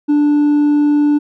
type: tone with hard clipping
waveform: sine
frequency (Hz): 293.7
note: D4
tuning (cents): 0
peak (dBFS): -10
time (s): 0.08-1.19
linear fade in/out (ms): 20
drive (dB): 2
effects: none